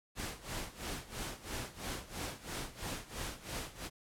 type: noise with tremolo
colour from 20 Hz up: pink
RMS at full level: -39 dBFS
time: 0.15-3.9 s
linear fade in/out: 50 ms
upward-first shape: sine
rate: 3 Hz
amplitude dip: 85%
effects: low-pass 12000 Hz 12 dB/octave